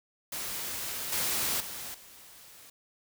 white noise with level steps, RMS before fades -36 / -30 / -40 / -52 dBFS, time 0.32-2.7 s, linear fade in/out 5 ms, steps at 1.12 / 1.6 / 1.94 s, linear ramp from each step 5 ms, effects none

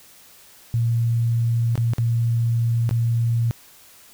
sine tone with dropouts, 116.54 Hz, A#2, in tune, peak -17 dBFS, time 0.74-3.51 s, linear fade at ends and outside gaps 0 ms, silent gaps 1.755-1.777 / 1.935-1.983 / 2.892-2.91 s, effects white hiss -49 dBFS RMS until 4.13 s

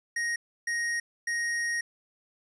square tone bursts at uneven times, 1873 Hz, A#6, 8 cents sharp, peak -28 dBFS, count 3, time 0.16-0.36 / 0.67-1 / 1.27-1.81 s, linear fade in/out 5 ms, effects resampled to 22050 Hz

